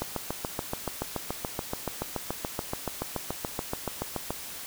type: click train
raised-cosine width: 1 ms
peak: -15 dBFS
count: 31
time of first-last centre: 0.02-4.306 s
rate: 7 Hz
effects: white hiss -40 dBFS RMS until 4.66 s